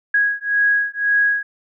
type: beating tone pair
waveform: sine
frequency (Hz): 1654 / 1655.9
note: G#6 / G#6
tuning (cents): -8 / -6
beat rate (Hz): 1.9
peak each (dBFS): -18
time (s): 0.14-1.43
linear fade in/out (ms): 5
effects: none